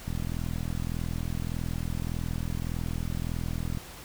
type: click train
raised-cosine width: 5 ms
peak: -20 dBFS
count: 155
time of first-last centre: 0.08-3.773 s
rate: 41.7 Hz
effects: pink hiss -45 dBFS RMS until 4.04 s